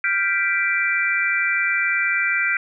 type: chord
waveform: sine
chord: G dominant seventh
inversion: third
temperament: equal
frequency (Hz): 1396.9 / 1568 / 1975.5 / 2349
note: F6 / G6 / B6 / D7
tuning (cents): 0 / 0 / 0 / 0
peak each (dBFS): -25 / -24 / -23 / -22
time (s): 0.04-2.57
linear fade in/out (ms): 2
effects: none